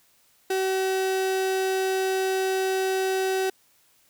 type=tone; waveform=35% pulse; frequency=380 Hz; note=F#4; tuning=46 cents sharp; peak=-21 dBFS; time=0.5-3.5 s; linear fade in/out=5 ms; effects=white hiss -62 dBFS RMS until 4.09 s